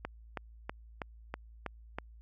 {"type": "click train", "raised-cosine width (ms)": 0.5, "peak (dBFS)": -21, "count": 7, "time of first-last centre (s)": [0.05, 1.985], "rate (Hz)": 3.1, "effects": ["added 56 Hz sine -51 dBFS peak until 2.21 s"]}